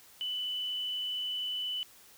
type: tone with frequency modulation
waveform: sine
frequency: 2992 Hz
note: F#7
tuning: 19 cents sharp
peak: -32 dBFS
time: 0.21-1.83 s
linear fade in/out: 0 ms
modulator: 92.6 Hz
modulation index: 0.33
effects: white hiss -57 dBFS RMS until 2.17 s